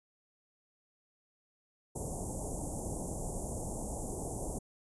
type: band-stop noise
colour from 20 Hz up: pink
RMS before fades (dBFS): -38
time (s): 1.95-4.59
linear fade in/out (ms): 10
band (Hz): 860 to 6900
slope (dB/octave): 48
effects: resampled to 24000 Hz